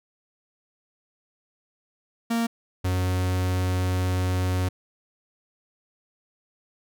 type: tone pair in turn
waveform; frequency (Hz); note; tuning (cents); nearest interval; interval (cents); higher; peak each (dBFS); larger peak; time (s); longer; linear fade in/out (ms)
45% pulse; 231.4 / 91.83; A#3 / F#2; -13 / -13; octave + major third; 1600; first; -22; neither; 2.3-2.47 / 2.84-4.69; second; 10
effects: none